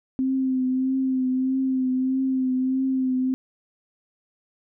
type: tone with vibrato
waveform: sine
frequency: 260.5 Hz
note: C4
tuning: 7 cents flat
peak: -20 dBFS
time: 0.19-3.34 s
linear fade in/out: 0 ms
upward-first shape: triangle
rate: 1.6 Hz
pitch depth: 34 cents each way
effects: none